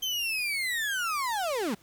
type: linear sweep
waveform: 35% pulse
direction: down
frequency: 3136 to 180 Hz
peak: -26 dBFS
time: 0.02-1.75 s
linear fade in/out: 10 ms
effects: pink hiss -59 dBFS RMS until 1.82 s